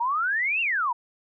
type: exponential two-way sweep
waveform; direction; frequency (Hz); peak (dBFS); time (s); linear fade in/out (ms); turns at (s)
sine; up then down; 910 to 2813 to 910; -22; 0-0.93; 10; 0.61
effects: none